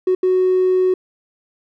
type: tone bursts at uneven times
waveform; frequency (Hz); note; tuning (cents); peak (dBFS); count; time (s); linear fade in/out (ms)
triangle; 370; F#4; 0; -9; 2; 0.07-0.15 / 0.23-0.94; 5
effects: tanh soft clip ceiling -9 dBFS